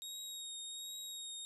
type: tone with vibrato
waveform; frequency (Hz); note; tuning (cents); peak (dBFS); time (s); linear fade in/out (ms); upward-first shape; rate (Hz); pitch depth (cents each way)
25% pulse; 3757; A#7; +13; -39; 0.02-1.45; 0; triangle; 1.3; 25
effects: none